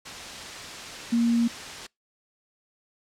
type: tone in noise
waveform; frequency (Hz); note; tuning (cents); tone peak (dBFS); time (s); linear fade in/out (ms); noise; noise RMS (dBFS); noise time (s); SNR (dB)
sine; 234.1; A#3; +8; -19; 1.12-1.48; 10; white; -37; 0.05-1.87; +15
effects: noise-tail reverb RT60 0.2 s tail -26 dB re dry + low-pass 6000 Hz 12 dB/octave